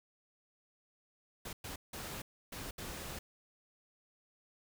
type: noise bursts at uneven times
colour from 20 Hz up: pink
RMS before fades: -44 dBFS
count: 5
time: 1.45-1.53 / 1.64-1.76 / 1.93-2.22 / 2.52-2.71 / 2.78-3.19 s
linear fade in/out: 5 ms
effects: none